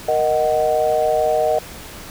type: chord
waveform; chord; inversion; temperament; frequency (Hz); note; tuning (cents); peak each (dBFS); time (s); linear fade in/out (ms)
sine; D# minor; second; just; 466.7 / 622.3 / 746.7; A#4 / D#5 / F#5; +2 / 0 / +16; -21 / -17 / -20; 0.08-1.59; 5
effects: pink hiss -36 dBFS RMS until 2.1 s